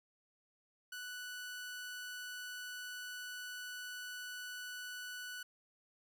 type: tone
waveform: sawtooth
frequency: 1483 Hz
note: F#6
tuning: 4 cents sharp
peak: -40 dBFS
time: 0.92-5.43 s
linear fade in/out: 5 ms
effects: none